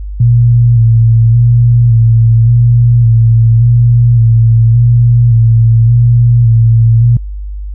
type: tone with vibrato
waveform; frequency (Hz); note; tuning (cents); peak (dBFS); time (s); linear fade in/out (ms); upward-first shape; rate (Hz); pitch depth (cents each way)
sine; 116.54; A#2; 0; -3; 0.2-7.17; 5; square; 0.88; 35
effects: added 50 Hz sine -18 dBFS peak until 7.74 s